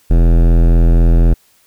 sine tone with hard clipping, 41.99 Hz, E1, 33 cents sharp, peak -8 dBFS, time 0.1-1.34 s, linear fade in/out 10 ms, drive 18 dB, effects white hiss -53 dBFS RMS until 1.66 s

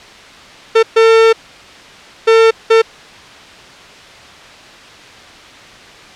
45% pulse tone bursts at uneven times, 450.4 Hz, A4, 40 cents sharp, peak -5 dBFS, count 4, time 0.75-0.83 / 0.96-1.33 / 2.27-2.51 / 2.7-2.82 s, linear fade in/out 10 ms, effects white hiss -36 dBFS RMS until 6.15 s + low-pass 4000 Hz 12 dB/octave

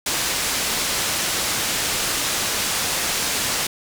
white low-pass noise, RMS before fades -23 dBFS, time 0.06-3.67 s, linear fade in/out 5 ms, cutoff 8400 Hz, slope 12 dB/octave, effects none

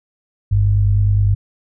sine tone pair together, 51.1 / 100.9 Hz, G#1 / G#2, -27 / -49 cents, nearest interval octave, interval 1178 cents, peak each -17 / -12 dBFS, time 0.51-1.35 s, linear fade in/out 10 ms, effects none

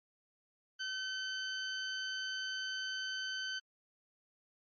20% pulse tone, 1530 Hz, G6, 42 cents flat, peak -32 dBFS, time 0.79-3.6 s, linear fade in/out 20 ms, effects MP3 32 kbps

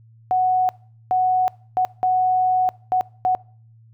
sine tone bursts at uneven times, 740 Hz, F#5, in tune, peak -15 dBFS, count 6, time 0.31-0.69 / 1.11-1.48 / 1.77-1.85 / 2.03-2.69 / 2.92-3.01 / 3.25-3.35 s, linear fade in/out 0 ms, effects noise-tail reverb RT60 0.5 s tail -24 dB re dry + added 113 Hz sine -47 dBFS peak until 3.93 s

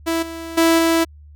sawtooth tone with level steps, 329.6 Hz, E4, in tune, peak -14 / -25 / -8 / -10 dBFS, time 0.06-1.05 s, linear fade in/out 20 ms, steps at 0.22 / 0.57 / 0.78 s, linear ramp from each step 10 ms, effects added 74 Hz sine -40 dBFS peak until 1.35 s

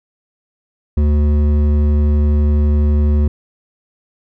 triangle tone with hard clipping, 74 Hz, D2, 14 cents sharp, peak -12 dBFS, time 0.97-3.28 s, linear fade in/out 5 ms, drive 14 dB, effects none

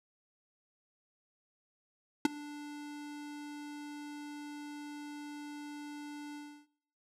square tone with ADSR envelope, 293.7 Hz, D4, in tune, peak -20 dBFS, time 2.25-6.67 s, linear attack 3 ms, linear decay 14 ms, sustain -23 dB, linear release 320 ms, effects noise-tail reverb RT60 0.7 s tail -22 dB re dry + low-pass 10000 Hz 12 dB/octave

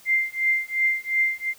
sine tone with tremolo, 2093 Hz, C7, in tune, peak -16 dBFS, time 0.05-1.54 s, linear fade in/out 50 ms, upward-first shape triangle, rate 2.8 Hz, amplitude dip 100%, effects white hiss -51 dBFS RMS until 1.58 s

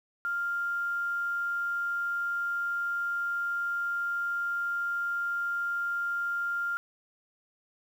sine tone, 1396.9 Hz, F6, in tune, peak -28 dBFS, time 0.25-6.77 s, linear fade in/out 0 ms, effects 9-bit

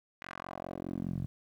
10% pulse tone with band-pass filter sweep, 44.95 Hz, F#1, 49 cents flat, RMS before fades -39 dBFS, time 0.22-1.26 s, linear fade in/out 0 ms, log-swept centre 1900 to 120 Hz, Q 1.8, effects 11-bit

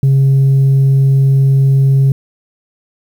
sine tone, 135.9 Hz, C#3, 34 cents flat, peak -4 dBFS, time 0.03-2.12 s, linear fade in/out 2 ms, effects tanh soft clip ceiling -5 dBFS + 7-bit

